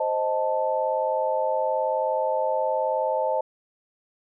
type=chord; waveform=sine; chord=A diminished; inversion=first; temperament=equal; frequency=523.3 / 622.3 / 880 Hz; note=C5 / Eb5 / A5; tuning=0 / 0 / 0 cents; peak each=-26 dBFS; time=0-3.41 s; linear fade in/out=5 ms; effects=none